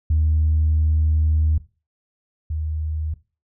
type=tone pair in turn; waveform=sine; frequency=77.78 / 77.78 Hz; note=D#2 / D#2; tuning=0 / 0 cents; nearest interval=unison; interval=0 cents; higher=neither; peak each=-14 / -22 dBFS; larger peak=first; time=0.1-1.58 / 2.5-3.14 s; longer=first; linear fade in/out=5 ms; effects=noise-tail reverb RT60 0.3 s tail -17 dB re dry + tanh soft clip ceiling -11 dBFS